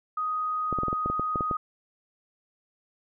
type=tone; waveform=sine; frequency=1249 Hz; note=D#6; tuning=6 cents sharp; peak=-26 dBFS; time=0.17-1.57 s; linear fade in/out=5 ms
type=clicks; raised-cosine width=2 ms; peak=-17 dBFS; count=11; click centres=0.727 / 0.787 / 0.834 / 0.883 / 0.929 / 1.06 / 1.1 / 1.196 / 1.358 / 1.408 / 1.512 s
effects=none